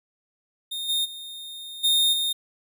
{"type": "tone with level steps", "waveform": "45% pulse", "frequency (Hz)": 3671, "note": "A#7", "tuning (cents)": -27, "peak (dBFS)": [-29, -22, -36, -18, -23], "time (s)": [0.71, 2.33], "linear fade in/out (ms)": 10, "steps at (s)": [0.88, 1.04, 1.83, 2.12], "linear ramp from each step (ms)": 20, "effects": []}